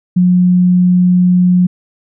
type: tone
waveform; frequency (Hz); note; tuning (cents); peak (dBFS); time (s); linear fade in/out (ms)
sine; 180; F#3; -47; -6; 0.16-1.67; 10
effects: none